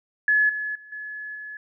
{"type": "tone with level steps", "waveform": "sine", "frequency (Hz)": 1706, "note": "G#6", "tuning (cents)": 46, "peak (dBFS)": [-16, -26, -43, -32, -34], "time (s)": [0.28, 1.57], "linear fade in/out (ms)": 2, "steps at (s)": [0.49, 0.75, 0.92, 1.35], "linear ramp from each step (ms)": 5, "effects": []}